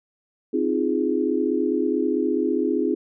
sine chord, F minor seventh, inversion second, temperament equal with one note detuned, 261.6 / 311.1 / 346.4 / 415.3 Hz, C4 / Eb4 / F4 / Ab4, 0 / 0 / -14 / 0 cents, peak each -25 dBFS, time 0.53-2.95 s, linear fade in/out 10 ms, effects none

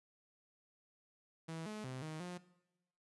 sawtooth tone with pitch steps, 162.7 / 213.5 / 129.4 / 156.5 / 178.2 Hz, E3 / G#3 / C3 / D#3 / F3, -22 / +48 / -19 / +10 / +35 cents, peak -39 dBFS, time 1.48-2.38 s, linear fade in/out 10 ms, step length 180 ms, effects noise-tail reverb RT60 0.9 s tail -18 dB re dry + resampled to 24000 Hz

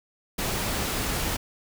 pink noise, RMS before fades -28 dBFS, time 0.38-1.37 s, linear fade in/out 10 ms, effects none

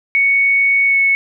sine tone with pitch glide, 2223 to 2206 Hz, C#7 to C#7, +4 to -9 cents, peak -10 dBFS, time 0.15-1.15 s, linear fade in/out 0 ms, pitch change -13 cents, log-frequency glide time 0.86-0.97 s, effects none

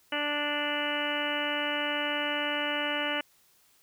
harmonic tone, 293.7 Hz, D4, in tune, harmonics 1 / 2 / 3 / 4 / 5 / 6 / 7 / 8 / 9 / 10, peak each -37 / -35 / -38 / -40 / -36 / -37 / -38 / -40 / -40 / -34 dBFS, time 0.12-3.21 s, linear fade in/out 5 ms, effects white hiss -64 dBFS RMS until 3.82 s

